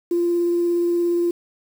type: tone with vibrato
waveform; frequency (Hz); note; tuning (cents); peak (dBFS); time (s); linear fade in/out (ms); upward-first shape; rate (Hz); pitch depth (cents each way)
sine; 345.6; F4; -18; -16; 0.11-1.31; 5; triangle; 17; 10
effects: tanh soft clip ceiling -12 dBFS + 7-bit